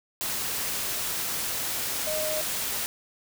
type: tone in noise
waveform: sine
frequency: 619 Hz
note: D#5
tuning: 9 cents flat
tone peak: -29 dBFS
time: 2.07-2.41 s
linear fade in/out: 0 ms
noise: white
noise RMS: -30 dBFS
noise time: 0.21-2.86 s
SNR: -2 dB
effects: none